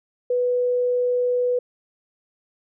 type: tone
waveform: sine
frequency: 493.5 Hz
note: B4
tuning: 1 cent flat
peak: -18 dBFS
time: 0.3-1.59 s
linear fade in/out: 5 ms
effects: none